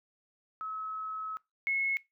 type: tone pair in turn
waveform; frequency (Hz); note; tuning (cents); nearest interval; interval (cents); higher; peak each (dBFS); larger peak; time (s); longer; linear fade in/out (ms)
sine; 1288 / 2181; E6 / C#7; -41 / -29; major sixth; 912; second; -35 / -27; second; 0.61-1.37 / 1.67-1.97; first; 0
effects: noise-tail reverb RT60 0.2 s tail -21 dB re dry